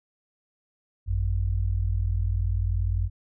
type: tone pair together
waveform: sine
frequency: 51.72 / 92 Hz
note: G#1 / F#2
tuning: -6 / -9 cents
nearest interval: minor seventh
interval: 997 cents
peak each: -25 dBFS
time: 1.06-3.1 s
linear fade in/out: 50 ms
effects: none